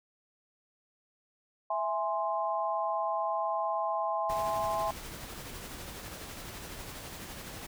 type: chord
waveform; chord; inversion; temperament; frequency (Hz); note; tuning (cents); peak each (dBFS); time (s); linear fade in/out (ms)
sine; E augmented; none; equal; 659.3 / 830.6 / 1046.5; E5 / G#5 / B#5; 0 / 0 / 0; -33; 1.7-4.91; 5
type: noise with tremolo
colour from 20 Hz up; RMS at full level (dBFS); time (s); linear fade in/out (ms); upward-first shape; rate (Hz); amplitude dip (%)
pink; -42; 4.29-7.67; 10; sine; 12; 30
effects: none